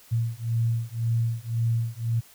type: beating tone pair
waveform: sine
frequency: 114.5 / 116.4 Hz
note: A#2 / A#2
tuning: -31 / -2 cents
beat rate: 1.9 Hz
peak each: -26 dBFS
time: 0.11-2.21 s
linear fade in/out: 20 ms
effects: white hiss -53 dBFS RMS until 2.34 s